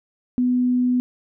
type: tone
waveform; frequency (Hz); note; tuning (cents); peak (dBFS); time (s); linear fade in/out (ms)
sine; 248.8; B3; +13; -16; 0.38-1; 0
effects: none